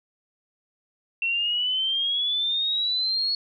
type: exponential sweep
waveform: sine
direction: up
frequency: 2700 to 4375 Hz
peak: -22 dBFS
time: 1.22-3.35 s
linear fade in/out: 2 ms
effects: none